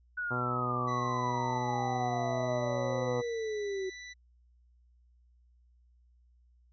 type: exponential sweep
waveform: sine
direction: down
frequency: 1486 to 372.5 Hz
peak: -32 dBFS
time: 0.17-3.9 s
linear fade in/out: 10 ms
type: harmonic tone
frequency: 123.47 Hz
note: B2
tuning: in tune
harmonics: 1 / 2 / 3 / 4 / 5 / 6 / 7 / 8 / 9 / 10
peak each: -36 / -39 / -41 / -42 / -43 / -44 / -44 / -45 / -46 / -46 dBFS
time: 0.3-3.22 s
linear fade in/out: 20 ms
type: tone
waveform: sawtooth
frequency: 1977 Hz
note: B6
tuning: 1 cent sharp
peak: -40 dBFS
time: 0.87-4.14 s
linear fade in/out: 20 ms
effects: added 60 Hz sine -61 dBFS peak until 6.72 s + resampled to 16000 Hz